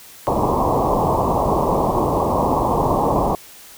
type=low-pass noise; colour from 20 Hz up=white; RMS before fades=-18 dBFS; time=0.27-3.35 s; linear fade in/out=0 ms; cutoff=1100 Hz; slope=96 dB/octave; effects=white hiss -42 dBFS RMS until 3.77 s